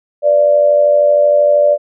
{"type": "tone with amplitude modulation", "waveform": "sine", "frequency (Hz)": 586, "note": "D5", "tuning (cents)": -4, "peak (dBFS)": -4, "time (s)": [0.22, 1.78], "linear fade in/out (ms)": 50, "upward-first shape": "sine", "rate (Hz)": 92.9, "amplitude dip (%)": 60, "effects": []}